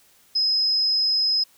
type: tone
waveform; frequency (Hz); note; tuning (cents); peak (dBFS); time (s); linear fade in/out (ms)
sine; 5090; D#8; +39; -18; 0.35-1.44; 10
effects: white hiss -57 dBFS RMS until 1.57 s